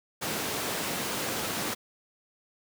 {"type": "high-pass noise", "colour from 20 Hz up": "pink", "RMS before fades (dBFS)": -32, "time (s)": [0.21, 1.75], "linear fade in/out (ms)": 20, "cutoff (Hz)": 180, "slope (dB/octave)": 12, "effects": []}